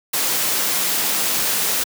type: noise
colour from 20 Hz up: white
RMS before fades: -20 dBFS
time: 0.13-1.84 s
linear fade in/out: 10 ms
effects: high-pass 150 Hz 12 dB/octave